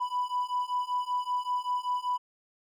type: beating tone pair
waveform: triangle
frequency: 987.8 / 993 Hz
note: B5 / B5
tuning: 0 / +9 cents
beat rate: 5.2 Hz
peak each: -29 / -28 dBFS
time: 0-2.18 s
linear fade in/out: 20 ms
effects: tanh soft clip ceiling -21 dBFS